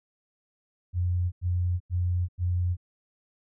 sine tone bursts, 89 Hz, F2, 33 cents sharp, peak -23 dBFS, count 4, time 0.93-2.769 s, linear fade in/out 50 ms, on 390 ms, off 93 ms, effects none

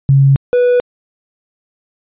sine / triangle tone pair in turn, 137.3 / 491.4 Hz, C#3 / B4, -16 / -9 cents, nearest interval octave + minor seventh, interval 2207 cents, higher second, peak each -5 / -6 dBFS, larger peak first, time 0.09-0.36 / 0.53-0.8 s, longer neither, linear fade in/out 0 ms, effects resampled to 8000 Hz

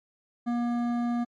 triangle tone with hard clipping, 238.8 Hz, A#3, 42 cents sharp, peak -27 dBFS, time 0.46-1.25 s, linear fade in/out 20 ms, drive 15 dB, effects MP3 48 kbps

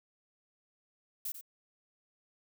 violet noise with echo, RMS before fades -37 dBFS, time 1.25-1.32 s, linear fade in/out 5 ms, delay 92 ms, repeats 1, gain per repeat -10 dB, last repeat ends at 1.412 s, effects none

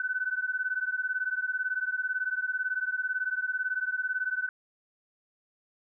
sine beating tone pair, 1500 / 1518 Hz, F#6 / F#6, +23 / +44 cents, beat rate 18 Hz, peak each -31 dBFS, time 0-4.49 s, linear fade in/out 2 ms, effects none

